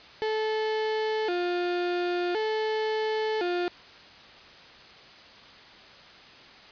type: tone with vibrato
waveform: 35% pulse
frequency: 392 Hz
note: G4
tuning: in tune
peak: -24 dBFS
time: 0.22-3.68 s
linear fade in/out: 0 ms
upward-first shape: square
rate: 0.47 Hz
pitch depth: 180 cents each way
effects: white hiss -49 dBFS RMS until 6.71 s + resampled to 11025 Hz